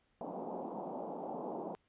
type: band-pass noise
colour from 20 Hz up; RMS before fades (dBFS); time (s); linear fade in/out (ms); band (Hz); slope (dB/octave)
white; -42; 0.21-1.75; 0; 170 to 900; 48
effects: pink hiss -75 dBFS RMS until 1.88 s + resampled to 8000 Hz